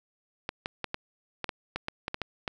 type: clicks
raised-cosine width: 0.3 ms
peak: -15 dBFS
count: 12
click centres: 0.491 / 0.659 / 0.843 / 0.944 / 1.443 / 1.492 / 1.76 / 1.884 / 2.081 / 2.144 / 2.217 / 2.478 s
effects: none